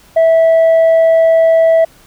sine tone, 654 Hz, E5, 14 cents flat, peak -3 dBFS, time 0.16-1.85 s, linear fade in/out 10 ms, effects tanh soft clip ceiling -5 dBFS + pink hiss -45 dBFS RMS until 2.06 s

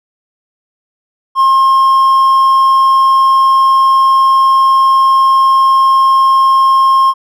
triangle tone with hard clipping, 1068 Hz, C6, 35 cents sharp, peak -6 dBFS, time 1.35-7.14 s, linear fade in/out 50 ms, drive 5 dB, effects none

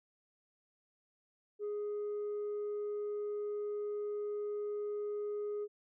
sine tone, 415.3 Hz, G#4, in tune, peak -33 dBFS, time 1.59-5.68 s, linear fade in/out 50 ms, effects tanh soft clip ceiling -34 dBFS

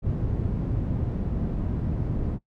white low-pass noise, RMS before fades -27 dBFS, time 0.02-2.39 s, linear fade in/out 50 ms, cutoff 160 Hz, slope 12 dB/octave, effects noise-tail reverb RT60 0.1 s tail -18 dB re dry

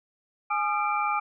sine tone cluster, 834 / 1219 / 1359 / 2355 Hz, G#5 / D#6 / F6 / D7, +7 / -36 / -48 / +4 cents, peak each -28 / -27 / -33 / -32 dBFS, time 0.5-1.2 s, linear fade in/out 10 ms, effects none

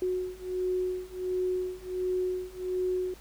sine beating tone pair, 366.4 / 367.8 Hz, F#4 / F#4, -17 / -10 cents, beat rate 1.4 Hz, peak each -32 / -31 dBFS, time 0.02-3.14 s, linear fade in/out 2 ms, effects added 50 Hz sine -51 dBFS peak until 3.2 s + pink hiss -54 dBFS RMS until 3.2 s

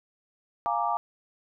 sine chord, Bb dominant seventh, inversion second, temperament equal, 698.5 / 830.6 / 932.3 / 1174.7 Hz, F5 / Ab5 / Bb5 / D6, 0 / 0 / 0 / 0 cents, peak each -30 dBFS, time 0.66-0.97 s, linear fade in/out 0 ms, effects none

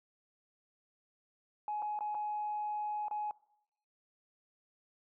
sine tone with dropouts, 841 Hz, G#5, 22 cents sharp, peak -33 dBFS, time 1.68-3.31 s, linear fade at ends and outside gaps 1 ms, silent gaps 1.821-1.825 / 1.99-2.007 / 2.146-2.15 / 3.083-3.111 s, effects noise-tail reverb RT60 0.8 s tail -22 dB re dry + tanh soft clip ceiling -29 dBFS

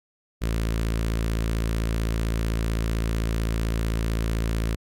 sawtooth tone with notch filter, 55.7 Hz, A1, 22 cents sharp, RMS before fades -25 dBFS, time 0.41-4.76 s, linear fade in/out 20 ms, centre 800 Hz, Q 1.7, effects AAC 64 kbps

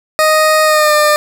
20% pulse tone with pitch glide, 622.3 to 600.8 Hz, D#5 to D5, 0 to +39 cents, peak -3 dBFS, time 0.19-1.16 s, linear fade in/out 0 ms, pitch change -61 cents, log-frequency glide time 0.64-0.94 s, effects 7-bit

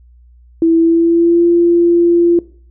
sine tone with pitch glide, 329.6 to 343.4 Hz, E4 to F4, 0 to -29 cents, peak -7 dBFS, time 0.62-2.39 s, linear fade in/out 2 ms, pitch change +71 cents, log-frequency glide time 0.78-1.45 s, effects noise-tail reverb RT60 0.5 s tail -20 dB re dry + added 60 Hz sine -41 dBFS peak until 2.7 s

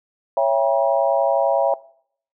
sine chord, C# diminished seventh, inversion none, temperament just, 554.4 / 665.2 / 798.3 / 957.9 Hz, C#5 / E5 / G5 / Bb5, 0 / +16 / +31 / +47 cents, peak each -19 / -19 / -23 / -24 dBFS, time 0.37-1.74 s, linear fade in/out 2 ms, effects noise-tail reverb RT60 0.6 s tail -20 dB re dry

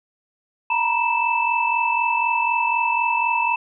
sine tone cluster, 923 / 967 / 2637 Hz, A#5 / B5 / E7, -17 / -37 / 0 cents, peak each -22 dBFS, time 0.7-3.56 s, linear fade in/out 5 ms, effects none

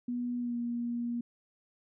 sine tone with pitch glide, 243.6 to 237.9 Hz, B3 to A#3, -24 to +35 cents, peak -31 dBFS, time 0.08-1.21 s, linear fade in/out 5 ms, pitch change -41 cents, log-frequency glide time 0.39-0.56 s, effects none

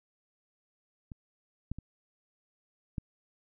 clicks, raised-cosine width 5 ms, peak -30 / -22 / -29 / -21 dBFS, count 4, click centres 1.118 / 1.716 / 1.786 / 2.982 s, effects none

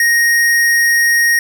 square tone, 1869 Hz, A#6, 4 cents sharp, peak -10 dBFS, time 0-1.39 s, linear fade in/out 2 ms, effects none

